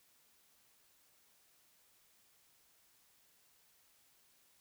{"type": "silence", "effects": ["white hiss -70 dBFS RMS until 4.6 s"]}